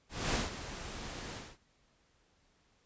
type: noise with ADSR envelope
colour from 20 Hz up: pink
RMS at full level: -31 dBFS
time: 0.09-1.58 s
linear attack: 250 ms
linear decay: 160 ms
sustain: -12 dB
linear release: 240 ms
effects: pink hiss -71 dBFS RMS until 2.85 s + resampled to 16000 Hz